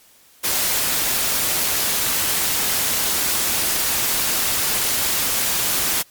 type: noise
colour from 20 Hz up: white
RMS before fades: -20 dBFS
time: 0.43-6.03 s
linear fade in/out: 20 ms
effects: white hiss -52 dBFS RMS until 6.1 s + MP3 96 kbps